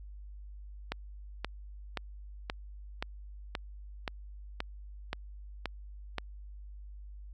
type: click train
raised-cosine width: 0.3 ms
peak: -17 dBFS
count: 11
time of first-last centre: 0.92-6.183 s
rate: 1.9 Hz
effects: added 50 Hz sine -44 dBFS peak until 7.33 s